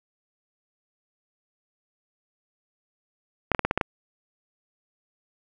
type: clicks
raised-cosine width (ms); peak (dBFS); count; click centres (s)
0.5; -7; 7; 3.517 / 3.548 / 3.593 / 3.65 / 3.711 / 3.776 / 3.812
effects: none